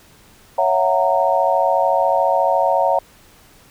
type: chord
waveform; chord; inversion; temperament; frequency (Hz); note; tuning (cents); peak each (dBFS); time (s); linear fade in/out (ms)
sine; F# dominant seventh; second; just; 555 / 666 / 740 / 925; C#5 / E5 / F#5 / A#5; +2 / +18 / 0 / -14; -19; 0.58-2.99; 5
effects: pink hiss -49 dBFS RMS until 3.7 s